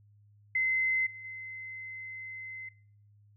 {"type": "tone with level steps", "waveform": "sine", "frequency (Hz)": 2058, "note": "C7", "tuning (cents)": -29, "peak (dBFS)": [-25, -43, -39], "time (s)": [0.55, 2.69], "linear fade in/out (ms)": 5, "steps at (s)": [1.06, 1.24], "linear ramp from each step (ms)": 10, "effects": ["noise-tail reverb RT60 0.5 s tail -20 dB re dry", "added 103 Hz sine -58 dBFS peak until 3.36 s"]}